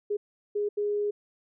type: tone bursts at uneven times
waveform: sine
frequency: 413.3 Hz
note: G#4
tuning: 8 cents flat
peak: -25 dBFS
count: 3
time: 0.1-0.17 / 0.55-0.69 / 0.77-1.11 s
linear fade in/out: 10 ms
effects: none